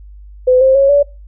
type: tone with pitch steps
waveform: sine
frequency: 507 / 527.9 / 549.7 / 572.4 Hz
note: B4 / C5 / C#5 / D5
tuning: +45 / +15 / -15 / -45 cents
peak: -6 dBFS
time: 0.47-1.03 s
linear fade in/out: 10 ms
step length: 140 ms
effects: noise-tail reverb RT60 0.3 s tail -24 dB re dry + added 50 Hz sine -33 dBFS peak until 1.27 s